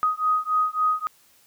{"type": "beating tone pair", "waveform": "sine", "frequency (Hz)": [1250, 1253.6], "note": ["D#6", "D#6"], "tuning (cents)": [8, 13], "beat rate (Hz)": 3.6, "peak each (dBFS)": -23, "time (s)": [0.03, 1.07], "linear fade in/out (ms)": 0, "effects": ["white hiss -58 dBFS RMS until 1.46 s"]}